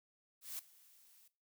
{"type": "noise with ADSR envelope", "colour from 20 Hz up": "blue", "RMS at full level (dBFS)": -42, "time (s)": [0.41, 1.28], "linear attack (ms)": 180, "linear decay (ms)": 3, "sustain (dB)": -23, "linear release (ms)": 7, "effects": ["noise-tail reverb RT60 0.3 s tail -17 dB re dry"]}